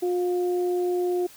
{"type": "tone pair together", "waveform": "sine", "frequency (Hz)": [357.9, 708.4], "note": ["F4", "F5"], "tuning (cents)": [42, 24], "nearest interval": "octave", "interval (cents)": 1182, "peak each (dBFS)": [-22, -34], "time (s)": [0.02, 1.27], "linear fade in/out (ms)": 10, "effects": ["white hiss -49 dBFS RMS until 1.36 s"]}